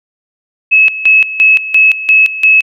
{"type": "tone with tremolo", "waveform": "sine", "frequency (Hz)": 2584, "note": "E7", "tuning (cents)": -35, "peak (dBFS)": -3, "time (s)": [0.71, 2.62], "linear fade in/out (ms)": 20, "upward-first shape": "square", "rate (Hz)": 2.9, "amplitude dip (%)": 80, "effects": []}